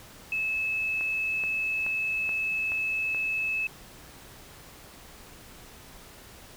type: tone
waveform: sine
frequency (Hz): 2600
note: E7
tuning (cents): -24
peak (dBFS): -26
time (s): 0.32-3.67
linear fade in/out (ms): 2
type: click train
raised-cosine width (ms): 0.5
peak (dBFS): -25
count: 6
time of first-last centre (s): 1.01-3.147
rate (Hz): 2.34
effects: pink hiss -49 dBFS RMS until 6.56 s